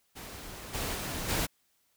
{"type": "noise with level steps", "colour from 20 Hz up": "pink", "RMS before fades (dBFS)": [-44, -34, -36, -30], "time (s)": [0.15, 1.47], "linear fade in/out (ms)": 20, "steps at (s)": [0.73, 0.94, 1.28], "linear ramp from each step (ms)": 20, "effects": ["white hiss -72 dBFS RMS until 1.96 s"]}